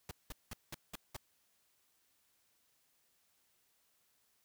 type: noise bursts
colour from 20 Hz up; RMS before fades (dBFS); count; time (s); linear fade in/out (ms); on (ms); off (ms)
pink; -44; 6; 0.09-1.166; 2; 21; 190
effects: white hiss -75 dBFS RMS until 4.44 s